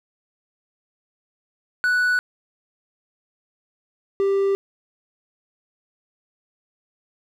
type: tone pair in turn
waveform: triangle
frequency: 1480 / 393.6 Hz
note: F#6 / G4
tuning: 0 / +7 cents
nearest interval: octave + major seventh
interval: 2293 cents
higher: first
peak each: -15 dBFS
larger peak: neither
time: 1.84-2.19 / 4.2-4.55 s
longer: neither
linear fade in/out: 0 ms
effects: none